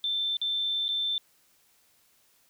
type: tone with dropouts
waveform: sine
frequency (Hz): 3551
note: A7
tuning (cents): +15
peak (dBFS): -26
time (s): 0.04-1.18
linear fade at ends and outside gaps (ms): 1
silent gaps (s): 0.369-0.415 / 0.882-0.889
effects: white hiss -65 dBFS RMS until 2.49 s